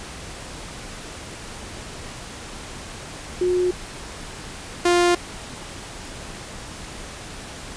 sine / sawtooth tone pair in turn, 361 / 350.7 Hz, F#4 / F4, -43 / +7 cents, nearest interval minor second, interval 50 cents, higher first, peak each -17 / -11 dBFS, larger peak second, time 3.41-3.71 / 4.85-5.15 s, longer neither, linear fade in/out 5 ms, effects pink hiss -36 dBFS RMS until 7.76 s + resampled to 22050 Hz

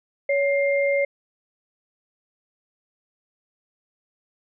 sine tone pair together, 561 / 2109 Hz, C#5 / C7, +21 / +13 cents, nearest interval octave + major seventh, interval 2292 cents, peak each -19 / -25 dBFS, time 0.29-1.05 s, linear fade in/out 5 ms, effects none

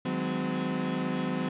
35% pulse chord, Ab dominant seventh, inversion second, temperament equal with one note detuned, 155.56 / 185 / 207.7 / 255.9 Hz, Eb3 / Gb3 / Ab3 / C4, 0 / 0 / 0 / -38 cents, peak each -35 / -31 / -36 / -30 dBFS, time 0.05-1.49 s, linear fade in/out 5 ms, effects resampled to 8000 Hz + 10-bit

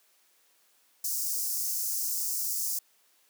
white high-pass noise, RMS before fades -31 dBFS, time 1.04-2.79 s, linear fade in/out 5 ms, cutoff 5100 Hz, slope 48 dB/octave, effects white hiss -66 dBFS RMS until 3.29 s + high-pass 300 Hz 12 dB/octave

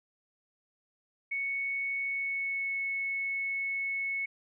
sine tone with pitch glide, 2217 to 2202 Hz, C#7 to C#7, 0 to -12 cents, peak -30 dBFS, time 1.31-4.26 s, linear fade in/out 10 ms, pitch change -12 cents, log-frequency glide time 2.03-2.76 s, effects none

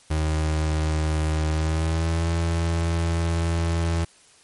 35% pulse tone with pitch glide, 77.9 to 83.49 Hz, D#2 to E2, +3 to +23 cents, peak -19 dBFS, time 0.1-4.05 s, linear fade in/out 10 ms, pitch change +120 cents, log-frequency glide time 1.51-2.29 s, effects white hiss -54 dBFS RMS until 4.43 s + MP3 48 kbps

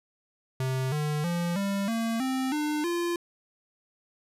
square tone with pitch steps, 130.81 / 150.26 / 172.6 / 198.27 / 227.8 / 261.6 / 300.5 / 345.2 Hz, C3 / D3 / F3 / G3 / A#3 / C4 / D4 / F4, 0 / +40 / -20 / +20 / -40 / 0 / +40 / -20 cents, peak -27 dBFS, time 0.6-3.16 s, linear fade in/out 2 ms, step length 320 ms, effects resampled to 32000 Hz

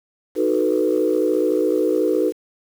sine chord, B dominant seventh, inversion first, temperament equal, 311.1 / 370 / 440 / 493.9 Hz, D#4 / F#4 / A4 / B4, 0 / 0 / 0 / 0 cents, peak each -21 dBFS, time 0.35-2.33 s, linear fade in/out 50 ms, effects tanh soft clip ceiling -7 dBFS + 7-bit

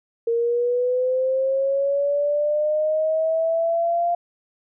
sine linear sweep, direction up, 461 to 696 Hz, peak -18 dBFS, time 0.27-4.15 s, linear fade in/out 5 ms, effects none

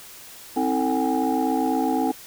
sine tone cluster, 262.4 / 318.6 / 445.5 / 754 / 822 Hz, C4 / D#4 / A4 / F#5 / G#5, +5 / +41 / +22 / +32 / -18 cents, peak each -23 / -25 / -28 / -27 / -26 dBFS, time 0.56-2.12 s, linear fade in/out 10 ms, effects tanh soft clip ceiling -12 dBFS + white hiss -43 dBFS RMS until 2.26 s

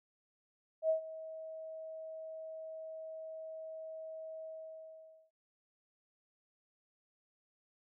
sine tone with ADSR envelope, 639 Hz, D#5, 46 cents sharp, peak -26 dBFS, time 0.82-5.31 s, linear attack 74 ms, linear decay 110 ms, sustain -17 dB, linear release 860 ms, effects none

